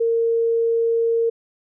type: tone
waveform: sine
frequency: 460 Hz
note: A#4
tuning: 23 cents flat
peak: -16 dBFS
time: 0-1.3 s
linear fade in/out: 10 ms
effects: none